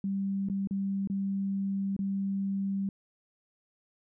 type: tone with dropouts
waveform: sine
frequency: 196 Hz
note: G3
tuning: in tune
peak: -28 dBFS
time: 0.04-2.89 s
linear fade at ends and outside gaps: 2 ms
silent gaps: 0.487-0.498 / 0.673-0.709 / 1.074-1.099 / 1.965-1.99 s
effects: none